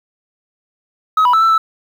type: tone with pitch steps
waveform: sine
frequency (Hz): 1274 / 983 / 1316 / 1332 / 1317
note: D#6 / B5 / E6 / E6 / E6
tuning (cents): +41 / -8 / -3 / +18 / -2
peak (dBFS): -6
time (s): 1.17-1.58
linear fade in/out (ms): 5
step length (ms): 82
effects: tanh soft clip ceiling -8 dBFS + 7-bit